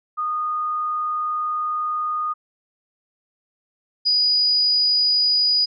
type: tone pair in turn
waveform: sine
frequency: 1231 / 4924 Hz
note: D#6 / D#8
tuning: -19 / -19 cents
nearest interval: 2 octaves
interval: 2400 cents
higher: second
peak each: -21 / -15 dBFS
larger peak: second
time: 0.17-2.34 / 4.05-5.66 s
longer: first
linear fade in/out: 20 ms
effects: none